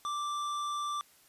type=tone with hard clipping; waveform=sine; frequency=1174.7 Hz; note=D6; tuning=in tune; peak=-34 dBFS; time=0.05-1.01 s; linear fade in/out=0 ms; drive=12 dB; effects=white hiss -62 dBFS RMS until 1.28 s + resampled to 32000 Hz